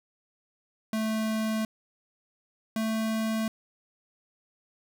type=tone pair in turn; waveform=square; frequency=219.2 / 221.1 Hz; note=A3 / A3; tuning=-6 / +9 cents; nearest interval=unison; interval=15 cents; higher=second; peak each=-27 dBFS; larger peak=neither; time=0.93-1.65 / 2.76-3.48 s; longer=neither; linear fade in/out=2 ms; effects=none